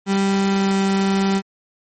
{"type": "tone with pitch glide", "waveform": "35% pulse", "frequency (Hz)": [196, 194.87], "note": ["G3", "G3"], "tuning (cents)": [0, -10], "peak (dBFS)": -14, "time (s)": [0.06, 1.42], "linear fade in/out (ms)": 50, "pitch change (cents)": -10, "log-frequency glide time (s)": [0.53, 0.74], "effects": ["MP3 32 kbps"]}